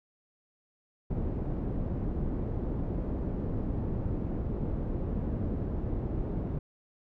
pink low-pass noise, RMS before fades -32 dBFS, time 1.1-6.59 s, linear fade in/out 5 ms, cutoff 370 Hz, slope 12 dB/octave, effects none

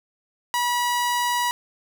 sawtooth tone, 970 Hz, B5, 31 cents flat, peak -17 dBFS, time 0.54-1.51 s, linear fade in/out 0 ms, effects none

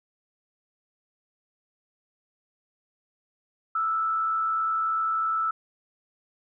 sine tone with frequency modulation, 1318.5 Hz, E6, in tune, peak -23 dBFS, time 3.75-5.51 s, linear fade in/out 5 ms, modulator 90.5 Hz, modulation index 0.39, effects none

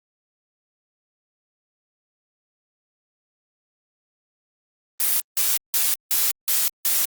blue noise bursts, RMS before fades -20 dBFS, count 6, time 5-7.05 s, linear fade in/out 0 ms, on 200 ms, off 170 ms, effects Opus 32 kbps

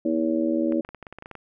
harmonic tone, 80.4 Hz, E2, 43 cents flat, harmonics 3 / 4 / 5 / 6 / 7, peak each -26 / -23 / -35 / -36 / -28 dBFS, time 0.05-0.81 s, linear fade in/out 5 ms
clicks, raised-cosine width 0.5 ms, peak -24 dBFS, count 12, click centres 0.723 / 0.849 / 0.89 / 0.947 / 1.027 / 1.068 / 1.126 / 1.186 / 1.224 / 1.259 / 1.313 / 1.353 s
effects none

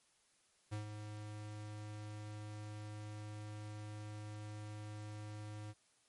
square tone with ADSR envelope, 105.7 Hz, G#2, 31 cents sharp, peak -39 dBFS, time 0.71-5.74 s, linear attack 21 ms, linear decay 120 ms, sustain -7 dB, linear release 39 ms, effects white hiss -73 dBFS RMS until 6.08 s + MP3 48 kbps

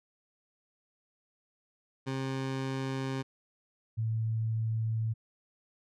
20% pulse / sine tone pair in turn, 133.4 / 111.66 Hz, C3 / A2, +34 / +26 cents, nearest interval minor third, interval 308 cents, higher first, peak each -27 / -28 dBFS, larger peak first, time 2.06-3.23 / 3.97-5.14 s, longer neither, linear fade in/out 20 ms, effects low-pass 6000 Hz 12 dB/octave

